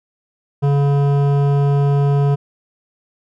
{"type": "tone with hard clipping", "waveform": "triangle", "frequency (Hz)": 141.6, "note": "C#3", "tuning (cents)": 37, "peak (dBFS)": -14, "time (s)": [0.62, 2.36], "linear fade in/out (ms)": 20, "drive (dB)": 17, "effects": []}